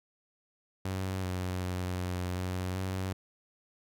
sawtooth tone with pitch steps, 94.6 / 91.6 / 91 / 90.2 / 91.8 / 94.2 Hz, F#2 / F#2 / F#2 / F#2 / F#2 / F#2, +39 / -17 / -28 / -44 / -13 / +32 cents, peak -28 dBFS, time 0.85-3.13 s, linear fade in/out 5 ms, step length 380 ms, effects none

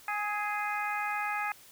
harmonic tone with a mistuned harmonic, 415.3 Hz, G#4, in tune, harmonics 2 / 3 / 4 / 5 / 6, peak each -34 / -36 / -37 / -38 / -39 dBFS, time 0.08-1.52 s, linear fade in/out 2 ms, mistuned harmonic 3, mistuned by +22 cents, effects white hiss -55 dBFS RMS until 1.71 s

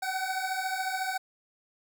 25% pulse beating tone pair, 750 / 764 Hz, F#5 / G5, +23 / -45 cents, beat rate 14 Hz, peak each -29 dBFS, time 0.02-1.18 s, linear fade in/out 10 ms, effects none

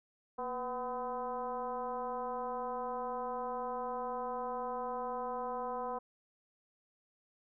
sine tone with frequency modulation, 752 Hz, F#5, 28 cents sharp, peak -35 dBFS, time 0.38-5.99 s, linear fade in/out 10 ms, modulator 258 Hz, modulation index 1.5, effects none

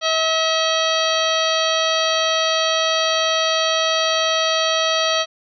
harmonic tone, 643 Hz, E5, 43 cents flat, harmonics 1 / 2 / 3 / 4 / 5 / 6 / 7 / 9, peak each -21 / -23 / -27 / -28 / -23 / -26 / -26 / -30 dBFS, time 0.01-5.26 s, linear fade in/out 50 ms, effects none

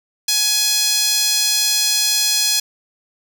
sawtooth tone with high-pass filter, 838 Hz, G#5, 15 cents sharp, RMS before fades -17 dBFS, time 0.28-2.6 s, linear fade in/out 5 ms, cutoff 4500 Hz, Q 1.7, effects none

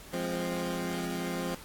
20% pulse chord, F minor, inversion none, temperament equal, 174.61 / 207.7 / 261.6 Hz, F3 / Ab3 / C4, 0 / 0 / 0 cents, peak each -29 / -34 / -31 dBFS, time 0.13-1.55 s, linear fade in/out 5 ms, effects pink hiss -49 dBFS RMS until 1.64 s + AAC 64 kbps

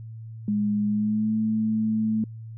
sine tone with pitch glide, 207.7 to 218.7 Hz, G#3 to A3, 0 to -10 cents, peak -21 dBFS, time 0.48-2.24 s, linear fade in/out 2 ms, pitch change +90 cents, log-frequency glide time 0.86-1.35 s, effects added 112 Hz sine -36 dBFS peak until 2.57 s

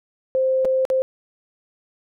sine tone with dropouts, 523.3 Hz, C5, in tune, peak -16 dBFS, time 0.35-1.02 s, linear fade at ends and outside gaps 0 ms, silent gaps 0.648-0.653 / 0.852-0.901 s, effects none

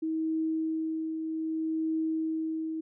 sine tone with tremolo, 319.2 Hz, D#4, 44 cents sharp, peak -26 dBFS, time 0.02-2.81 s, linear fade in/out 10 ms, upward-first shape triangle, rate 0.64 Hz, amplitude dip 45%, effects none

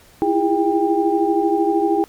sine tone cluster, 326.2 / 339.1 / 406.6 / 796 Hz, E4 / E4 / G#4 / G5, -18 / +49 / -37 / +26 cents, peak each -20 dBFS, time 0.22-2.04 s, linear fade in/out 0 ms, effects pink hiss -49 dBFS RMS until 2.08 s + MP3 96 kbps

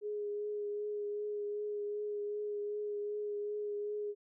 sine tone with vibrato, 415.3 Hz, G#4, in tune, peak -35 dBFS, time 0.01-4.15 s, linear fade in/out 50 ms, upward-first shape triangle, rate 2.6 Hz, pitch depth 19 cents each way, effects none

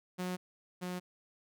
sawtooth tone pair in turn, 181.7 / 180.44 Hz, F#3 / F#3, -31 / -43 cents, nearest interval unison, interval 12 cents, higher first, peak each -31 / -33 dBFS, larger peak first, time 0.18-0.37 / 0.81-1 s, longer neither, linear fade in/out 20 ms, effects none

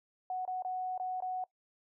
sine tone with dropouts, 740 Hz, F#5, in tune, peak -33 dBFS, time 0.3-1.44 s, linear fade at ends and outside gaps 2 ms, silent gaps 0.452-0.477 / 0.623-0.648 / 0.978-0.998 / 1.204-1.222 s, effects noise-tail reverb RT60 0.1 s tail -21 dB re dry

